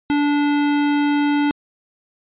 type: tone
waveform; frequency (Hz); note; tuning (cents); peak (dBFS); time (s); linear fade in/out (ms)
square; 290.7; D4; -18; -16; 0.1-1.51; 0
effects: resampled to 8000 Hz